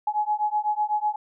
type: beating tone pair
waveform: sine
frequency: 840 / 848 Hz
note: G#5 / G#5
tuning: +19 / +36 cents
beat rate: 8 Hz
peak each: -25 dBFS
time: 0.07-1.16 s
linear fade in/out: 5 ms
effects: none